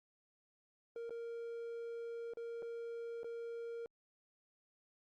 triangle tone with dropouts, 465.6 Hz, A#4, 2 cents flat, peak -40 dBFS, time 0.96-3.86 s, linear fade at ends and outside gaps 1 ms, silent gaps 1.095-1.106 / 2.336-2.371 / 2.623-2.627 / 3.233-3.244 s, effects Opus 48 kbps

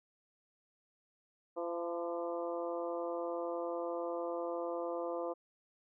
harmonic tone with a mistuned harmonic, 170.8 Hz, F3, 38 cents flat, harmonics 2 / 3 / 4 / 5 / 6 / 7, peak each -41 / -38 / -43 / -49 / -47 / -49 dBFS, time 1.56-5.34 s, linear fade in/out 20 ms, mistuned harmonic 5, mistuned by +42 cents, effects none

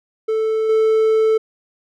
triangle tone with level steps, 440 Hz, A4, in tune, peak -14 / -10 dBFS, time 0.28-1.38 s, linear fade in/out 10 ms, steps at 0.69 s, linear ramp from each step 5 ms, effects none

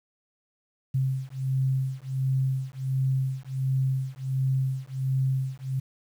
sine beating tone pair, 131.8 / 133.2 Hz, C3 / C3, +13 / +31 cents, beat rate 1.4 Hz, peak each -27 dBFS, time 0.94-5.8 s, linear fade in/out 10 ms, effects 9-bit

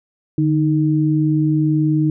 sine tone pair together, 149.82 / 311.1 Hz, D3 / D#4, +35 / 0 cents, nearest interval octave + minor second, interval 1265 cents, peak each -16 dBFS, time 0.38-2.1 s, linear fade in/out 2 ms, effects none

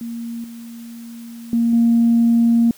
sine tone with level steps, 232.8 Hz, A#3, 2 cents flat, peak -25 / -32 / -13 / -10 dBFS, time 0.01-2.71 s, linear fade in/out 2 ms, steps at 0.44 / 1.53 / 1.73 s, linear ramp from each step 2 ms, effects tanh soft clip ceiling -6 dBFS + white hiss -47 dBFS RMS until 2.77 s

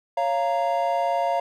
triangle chord, Bb minor, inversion first, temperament equal with one note detuned, 554.4 / 692.4 / 932.3 Hz, Db5 / F5 / Bb5, 0 / -15 / 0 cents, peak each -25 / -21 / -25 dBFS, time 0.17-1.4 s, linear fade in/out 5 ms, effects none

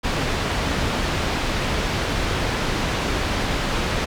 pink low-pass noise, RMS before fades -23 dBFS, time 0.03-4.06 s, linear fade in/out 20 ms, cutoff 4400 Hz, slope 12 dB/octave, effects none

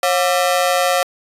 sawtooth ring-modulated tone, 630 Hz, D#5, 21 cents sharp, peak -7 dBFS, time 0.03-1.03 s, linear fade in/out 2 ms, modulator 86.9 Hz, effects resampled to 32000 Hz

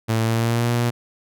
sawtooth tone with pitch glide, 112.7 to 119.4 Hz, A2 to A#2, +42 to +42 cents, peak -14 dBFS, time 0.08-0.91 s, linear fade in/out 20 ms, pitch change +100 cents, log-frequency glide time 0.24-0.7 s, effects none

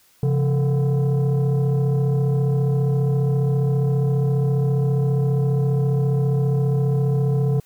sine tone with frequency modulation, 135.1 Hz, C#3, 44 cents flat, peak -14 dBFS, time 0.23-7.6 s, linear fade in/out 2 ms, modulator 305 Hz, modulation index 0.65, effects tanh soft clip ceiling -15 dBFS + white hiss -57 dBFS RMS until 7.65 s

